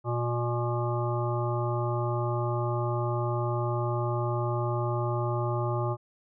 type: harmonic tone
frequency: 120 Hz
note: B2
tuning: 49 cents flat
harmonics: 1 / 3 / 5 / 7 / 9 / 10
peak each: -28 / -33 / -35 / -36 / -38 / -38 dBFS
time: 0.04-5.97 s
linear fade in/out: 50 ms
effects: none